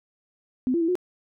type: tone with pitch steps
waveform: sine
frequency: 255 / 339.7 / 328.8 / 361.5 Hz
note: C4 / F4 / E4 / F#4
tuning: -44 / -48 / -4 / -40 cents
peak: -20 dBFS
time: 0.67-0.954 s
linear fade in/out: 0 ms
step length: 71 ms
effects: none